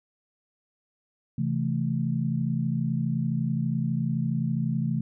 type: chord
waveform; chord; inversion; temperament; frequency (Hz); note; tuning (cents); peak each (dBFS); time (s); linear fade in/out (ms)
sine; A minor; first; equal with one note detuned; 132.87 / 164.81 / 220; C3 / E3 / A3; +27 / 0 / 0; -28 / -28 / -29; 1.38-5.01; 5
effects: none